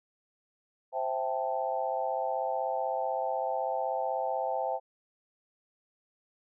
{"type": "chord", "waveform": "sine", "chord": "A minor seventh", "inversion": "first", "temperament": "equal", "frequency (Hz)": [523.3, 659.3, 784, 880], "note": ["C5", "E5", "G5", "A5"], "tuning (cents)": [0, 0, 0, 0], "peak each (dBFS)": [-34, -34, -33, -36], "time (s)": [0.92, 4.8], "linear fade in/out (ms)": 50, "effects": []}